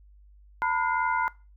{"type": "tone cluster", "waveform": "sine", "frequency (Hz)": [909, 992, 1435, 2078], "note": ["A#5", "B5", "F6", "C7"], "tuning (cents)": [-44, 7, 47, -12], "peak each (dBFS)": [-28, -27, -28, -36], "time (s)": [0.62, 1.28], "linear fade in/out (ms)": 0, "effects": ["noise-tail reverb RT60 0.3 s tail -22 dB re dry", "added 50 Hz sine -51 dBFS peak until 1.56 s"]}